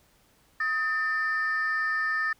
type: tone pair together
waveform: sine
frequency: 1260.6 / 1791 Hz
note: D#6 / A6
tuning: +22 / +30 cents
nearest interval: tritone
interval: 608 cents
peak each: -29 / -24 dBFS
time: 0.6-2.33 s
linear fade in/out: 5 ms
effects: tanh soft clip ceiling -21 dBFS + pink hiss -63 dBFS RMS until 2.39 s